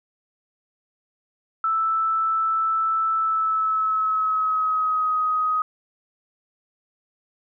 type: tone with pitch glide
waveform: sine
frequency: 1318.5 to 1256.8 Hz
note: E6 to D#6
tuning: 0 to +17 cents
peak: -19 dBFS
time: 1.64-5.62 s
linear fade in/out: 2 ms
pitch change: -83 cents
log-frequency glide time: 3.15-5.17 s
effects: none